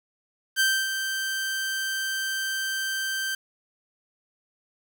sawtooth tone with ADSR envelope, 1562 Hz, G6, 7 cents flat, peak -15 dBFS, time 0.56-3.35 s, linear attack 41 ms, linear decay 270 ms, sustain -8 dB, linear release 4 ms, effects 8-bit

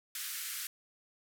white band-pass noise, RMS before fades -40 dBFS, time 0.15-0.67 s, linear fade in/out 2 ms, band 1300 to 16000 Hz, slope 48 dB/octave, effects none

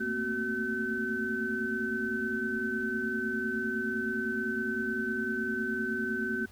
sine tone cluster, 221 / 230.8 / 256.8 / 375.4 / 1527 Hz, A3 / A#3 / C4 / F#4 / G6, +8 / -17 / -32 / +25 / -46 cents, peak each -40 / -36 / -39 / -36 / -32 dBFS, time 0-6.46 s, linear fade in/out 10 ms, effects added 91 Hz sine -55 dBFS peak until 6.51 s + pink hiss -58 dBFS RMS until 6.51 s

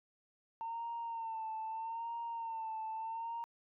sine tone with vibrato, 906 Hz, A#5, 50 cents flat, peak -37 dBFS, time 0.61-3.44 s, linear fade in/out 0 ms, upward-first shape sine, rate 0.79 Hz, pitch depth 50 cents each way, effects tanh soft clip ceiling -34 dBFS

